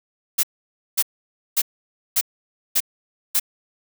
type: noise bursts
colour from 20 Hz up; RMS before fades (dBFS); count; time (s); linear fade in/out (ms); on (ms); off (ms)
blue; -18; 6; 0.38-3.398; 10; 53; 540
effects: none